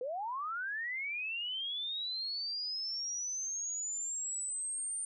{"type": "linear sweep", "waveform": "sine", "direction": "up", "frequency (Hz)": [473, 8990], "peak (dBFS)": -35, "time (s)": [0.01, 5.05], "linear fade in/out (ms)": 2, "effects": []}